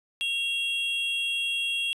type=tone pair together; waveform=triangle; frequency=2750 / 3281 Hz; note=F7 / G#7; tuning=-27 / -22 cents; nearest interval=minor third; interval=305 cents; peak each=-27 dBFS; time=0.21-1.93 s; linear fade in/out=0 ms; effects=resampled to 32000 Hz